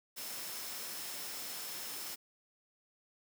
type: tone in noise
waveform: sine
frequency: 5274 Hz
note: E8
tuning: in tune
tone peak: -50 dBFS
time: 0.16-2.16 s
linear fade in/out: 20 ms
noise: white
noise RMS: -43 dBFS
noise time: 0.16-2.16 s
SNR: -10 dB
effects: high-pass 150 Hz 12 dB/octave